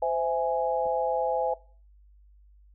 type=chord; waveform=sine; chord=C augmented; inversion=none; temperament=equal with one note detuned; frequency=514.9 / 659.3 / 830.6 Hz; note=C5 / E5 / G#5; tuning=-28 / 0 / 0 cents; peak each=-28 dBFS; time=0.02-1.54 s; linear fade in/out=5 ms
type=clicks; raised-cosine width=2 ms; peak=-36 / -36 dBFS; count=2; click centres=0.857 / 0.866 s
effects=noise-tail reverb RT60 0.4 s tail -20 dB re dry + added 50 Hz sine -53 dBFS peak until 2.74 s